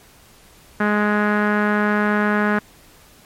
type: tone with low-pass filter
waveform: sawtooth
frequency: 208.8 Hz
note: G#3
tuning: 10 cents sharp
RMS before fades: -18 dBFS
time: 0.8-2.59 s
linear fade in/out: 5 ms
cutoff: 1600 Hz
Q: 3.9
effects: pink hiss -49 dBFS RMS until 3.25 s + MP3 64 kbps